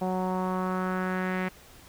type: tone with low-pass filter sweep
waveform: sawtooth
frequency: 185 Hz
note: F#3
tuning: in tune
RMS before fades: -29 dBFS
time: 0.01-1.49 s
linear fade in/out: 10 ms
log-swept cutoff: 770 to 2100 Hz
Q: 3
effects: pink hiss -52 dBFS RMS until 1.88 s